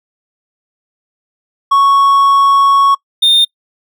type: tone pair in turn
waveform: triangle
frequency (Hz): 1108.7 / 3638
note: C#6 / A#7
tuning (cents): 0 / -43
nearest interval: octave + major sixth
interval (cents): 2057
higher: second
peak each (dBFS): -4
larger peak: neither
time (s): 1.71-2.95 / 3.22-3.45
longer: first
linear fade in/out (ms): 10
effects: noise-tail reverb RT60 0.1 s tail -24 dB re dry